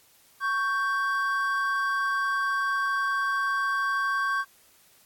triangle tone pair together, 1112.3 / 1568 Hz, C#6 / G6, +6 / 0 cents, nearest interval tritone, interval 594 cents, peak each -25 dBFS, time 0.4-4.45 s, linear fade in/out 50 ms, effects white hiss -59 dBFS RMS until 5.05 s + AAC 64 kbps

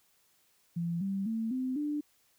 sine tone with pitch steps, 169.9 / 195.16 / 224.2 / 257.5 / 295.8 Hz, F3 / G3 / A3 / C4 / D4, -47 / -7 / +33 / -28 / +13 cents, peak -30 dBFS, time 0.76-2.01 s, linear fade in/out 10 ms, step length 250 ms, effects white hiss -69 dBFS RMS until 2.38 s

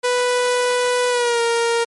sawtooth tone with pitch glide, 493.9 to 466.2 Hz, B4 to A#4, 0 to 0 cents, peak -12 dBFS, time 0.03-1.85 s, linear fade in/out 20 ms, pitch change -100 cents, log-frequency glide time 1.09-1.41 s, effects MP3 48 kbps

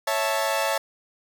sawtooth chord, A major, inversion first, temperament equal, 554.4 / 659.3 / 880 Hz, C#5 / E5 / A5, 0 / 0 / 0 cents, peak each -23 dBFS, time 0.07-0.78 s, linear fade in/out 5 ms, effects none

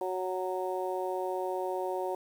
harmonic tone, 185 Hz, F#3, in tune, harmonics 2 / 3 / 4 / 5, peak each -34 / -36 / -37 / -38 dBFS, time 0.01-2.15 s, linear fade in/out 2 ms, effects 9-bit

